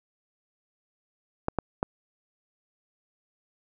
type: clicks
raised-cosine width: 1 ms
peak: -11 dBFS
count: 3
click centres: 1.484 / 1.587 / 1.829 s
effects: none